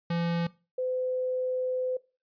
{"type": "tone pair in turn", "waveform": ["square", "sine"], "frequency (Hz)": [170, 509.4], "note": ["F3", "C5"], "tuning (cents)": [-46, -46], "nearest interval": "octave + perfect fifth", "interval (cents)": 1900, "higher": "second", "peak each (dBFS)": -27, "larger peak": "neither", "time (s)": [[0.1, 0.47], [0.78, 1.97]], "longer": "second", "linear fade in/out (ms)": 5, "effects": ["noise-tail reverb RT60 0.3 s tail -20 dB re dry", "resampled to 11025 Hz"]}